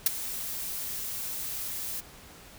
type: noise with ADSR envelope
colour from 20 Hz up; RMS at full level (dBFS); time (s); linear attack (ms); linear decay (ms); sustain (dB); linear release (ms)
blue; -19; 0.06-2.01; 4; 18; -16; 15
effects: pink hiss -50 dBFS RMS until 2.58 s